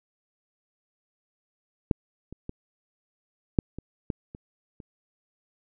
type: clicks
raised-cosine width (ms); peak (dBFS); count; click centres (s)
3; -8 / -27 / -21 / -6 / -23 / -15 / -27 / -30; 8; 1.912 / 2.326 / 2.494 / 3.588 / 3.786 / 4.102 / 4.349 / 4.802
effects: none